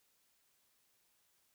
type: silence
effects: white hiss -75 dBFS RMS until 1.54 s